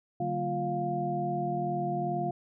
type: tone cluster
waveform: sine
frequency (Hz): 145.7 / 187.9 / 228.6 / 350.5 / 703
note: D3 / F#3 / A#3 / F4 / F5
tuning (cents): -13 / +27 / -34 / +6 / +11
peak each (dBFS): -35 / -38 / -39 / -35 / -31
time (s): 0.2-2.31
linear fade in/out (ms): 5
effects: none